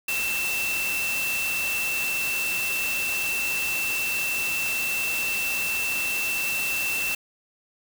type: tone in noise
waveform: sine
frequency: 2675 Hz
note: E7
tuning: 25 cents sharp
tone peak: -25 dBFS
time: 0.08-7.15 s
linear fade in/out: 5 ms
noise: white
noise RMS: -31 dBFS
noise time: 0.08-7.15 s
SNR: +3 dB
effects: none